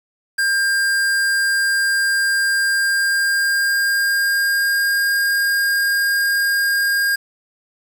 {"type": "tone with pitch glide", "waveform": "square", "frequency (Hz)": [1600, 1615.8], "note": ["G6", "G#6"], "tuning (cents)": [35, -48], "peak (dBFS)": -16, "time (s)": [0.38, 7.16], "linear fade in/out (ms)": 10, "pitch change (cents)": 17, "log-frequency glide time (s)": [2.72, 5.02], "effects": ["7-bit"]}